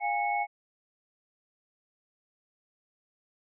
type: tone cluster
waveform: sine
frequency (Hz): 707 / 816 / 2200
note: F5 / G#5 / C#7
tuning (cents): +21 / -31 / -14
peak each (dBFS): -33 / -28 / -33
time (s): 0-0.47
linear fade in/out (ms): 50
effects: none